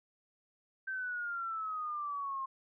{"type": "exponential sweep", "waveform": "sine", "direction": "down", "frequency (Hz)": [1561, 1060], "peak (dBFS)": -35, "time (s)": [0.87, 2.46], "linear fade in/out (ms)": 10, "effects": []}